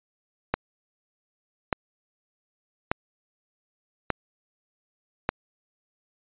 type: click train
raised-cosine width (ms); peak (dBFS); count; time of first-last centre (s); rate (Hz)
0.5; -7; 5; 0.54-5.291; 0.842
effects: resampled to 8000 Hz

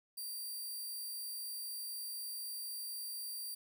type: tone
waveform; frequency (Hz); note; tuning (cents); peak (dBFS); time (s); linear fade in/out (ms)
5% pulse; 4711; D8; +5; -34; 0.17-3.55; 10
effects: none

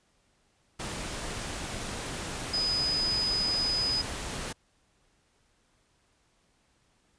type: tone in noise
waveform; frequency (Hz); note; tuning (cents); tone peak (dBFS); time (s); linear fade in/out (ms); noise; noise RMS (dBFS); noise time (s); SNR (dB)
sine; 5000; D#8; +8; -26; 2.53-4.02; 10; pink; -36; 0.79-4.53; +7
effects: pink hiss -69 dBFS RMS until 7.18 s + resampled to 22050 Hz

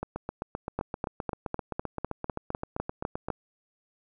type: two click trains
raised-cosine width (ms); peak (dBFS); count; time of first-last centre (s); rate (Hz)
1; -18 / -15; 26 / 11; 0.03-3.285 / 0.79-3.303; 7.68 / 3.98
effects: none

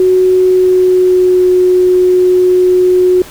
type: tone with pitch glide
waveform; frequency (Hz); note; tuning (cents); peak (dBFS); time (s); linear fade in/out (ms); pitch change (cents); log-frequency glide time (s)
sine; 370 to 364.9; F#4 to F#4; 0 to -24; -5; 0-3.22; 2; -24; 0.4-1.48
effects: pink hiss -33 dBFS RMS until 3.3 s

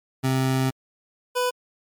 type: tone pair in turn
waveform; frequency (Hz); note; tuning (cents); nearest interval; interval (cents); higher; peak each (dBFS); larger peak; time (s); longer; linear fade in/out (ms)
25% pulse; 131.6 / 496.9; C3 / B4; +10 / +11; octave + major seventh; 2301; second; -16 / -17; first; 0.23-0.71 / 1.35-1.51; first; 20
effects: MP3 96 kbps

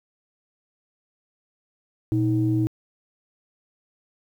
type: tone pair together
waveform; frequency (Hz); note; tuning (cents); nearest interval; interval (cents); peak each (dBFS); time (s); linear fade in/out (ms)
sine; 118.93 / 317.2; A#2 / D#4; +35 / +33; octave + perfect fourth; 1698; -21; 2.12-2.67; 0
effects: tanh soft clip ceiling -11 dBFS + 9-bit

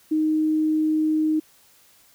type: tone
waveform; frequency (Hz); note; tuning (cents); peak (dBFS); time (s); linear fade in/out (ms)
sine; 311.1; D#4; 0; -18; 0.11-1.4; 10
effects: white hiss -56 dBFS RMS until 2.14 s

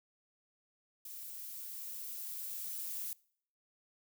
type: noise with level ramp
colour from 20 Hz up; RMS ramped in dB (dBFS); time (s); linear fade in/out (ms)
violet; -47 to -40; 1.05-3.13; 2
effects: noise-tail reverb RT60 0.6 s tail -24 dB re dry

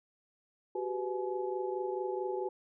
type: tone cluster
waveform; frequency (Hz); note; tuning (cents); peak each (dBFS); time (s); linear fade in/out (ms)
sine; 374 / 398.5 / 499.3 / 850; F#4 / G4 / B4 / G#5; +19 / +28 / +19 / +40; -35 / -40 / -39 / -40; 0.75-2.49; 5
effects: none

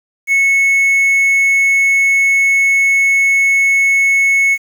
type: tone with quantisation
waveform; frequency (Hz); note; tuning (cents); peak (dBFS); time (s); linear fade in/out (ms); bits
triangle; 2200; C#7; -14; -7; 0.27-4.58; 50; 6
effects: none

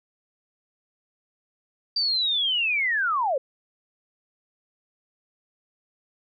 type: linear sweep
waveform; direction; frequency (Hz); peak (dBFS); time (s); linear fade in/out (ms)
sine; down; 4699 to 495.8; -21; 1.96-3.38; 5
effects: none

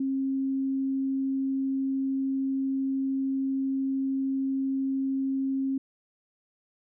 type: tone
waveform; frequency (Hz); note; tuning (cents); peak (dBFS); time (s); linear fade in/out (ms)
sine; 268.7; C4; +46; -25; 0-5.78; 5
effects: none

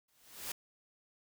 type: noise with exponential growth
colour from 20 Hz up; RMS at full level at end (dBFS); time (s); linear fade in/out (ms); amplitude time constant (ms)
white; -37; 0.08-0.52; 5; 94
effects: none

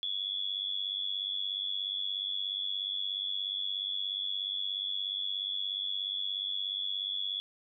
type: tone with amplitude modulation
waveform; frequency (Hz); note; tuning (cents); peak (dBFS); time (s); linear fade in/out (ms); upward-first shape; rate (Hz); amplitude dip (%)
sine; 3400; G#7; +40; -28; 0.03-7.4; 0; sine; 96.9; 85
effects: none

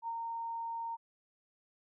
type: tone with ADSR envelope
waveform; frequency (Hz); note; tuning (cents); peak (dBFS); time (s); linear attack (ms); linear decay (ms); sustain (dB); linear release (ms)
sine; 921; A#5; -21; -34; 0.02-0.97; 56; 49; -2; 29
effects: none

